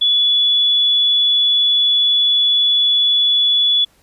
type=tone; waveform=sine; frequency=3422 Hz; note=A7; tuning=49 cents flat; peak=-11 dBFS; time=0.01-3.85 s; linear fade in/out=10 ms; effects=pink hiss -55 dBFS RMS until 4.02 s + resampled to 32000 Hz